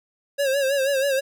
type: tone with vibrato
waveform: square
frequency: 547 Hz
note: C#5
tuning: 23 cents flat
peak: -20 dBFS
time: 0.38-1.21 s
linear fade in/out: 20 ms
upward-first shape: sine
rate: 6.2 Hz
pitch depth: 73 cents each way
effects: none